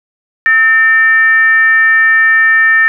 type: tone with frequency modulation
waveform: sine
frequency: 1800 Hz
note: A6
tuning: 39 cents sharp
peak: -5 dBFS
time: 0.46-2.88 s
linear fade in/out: 0 ms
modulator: 503 Hz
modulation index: 0.41
effects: none